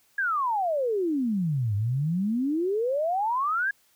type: exponential two-way sweep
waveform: sine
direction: down then up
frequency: 1672 to 98.7 to 1672 Hz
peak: -23 dBFS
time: 0.18-3.71 s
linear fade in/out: 5 ms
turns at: 1.75 s
effects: white hiss -64 dBFS RMS until 3.95 s